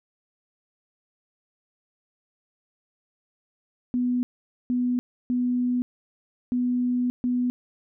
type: tone bursts at uneven times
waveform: sine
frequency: 247.2 Hz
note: B3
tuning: 2 cents sharp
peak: -21 dBFS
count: 5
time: 3.94-4.23 / 4.7-4.99 / 5.3-5.82 / 6.52-7.1 / 7.24-7.5 s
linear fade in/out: 0 ms
effects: none